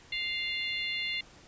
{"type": "harmonic tone", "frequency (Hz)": 698.5, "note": "F5", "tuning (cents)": 0, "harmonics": [3, 4, 5, 6], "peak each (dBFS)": [-34, -36, -38, -40], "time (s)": [0.12, 1.21], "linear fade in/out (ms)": 5, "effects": ["pink hiss -55 dBFS RMS until 1.47 s", "resampled to 16000 Hz"]}